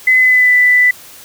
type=tone with pitch glide; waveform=sine; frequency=2028 to 1987.4 Hz; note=B6 to B6; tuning=+45 to +10 cents; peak=-6 dBFS; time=0.07-0.91 s; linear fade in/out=5 ms; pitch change=-35 cents; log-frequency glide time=0.17-0.54 s; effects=white hiss -37 dBFS RMS until 1.24 s